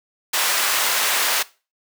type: high-pass noise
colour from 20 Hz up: pink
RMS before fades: -20 dBFS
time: 0.33-1.43 s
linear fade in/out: 10 ms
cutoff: 990 Hz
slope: 12 dB/octave
effects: noise-tail reverb RT60 0.3 s tail -19 dB re dry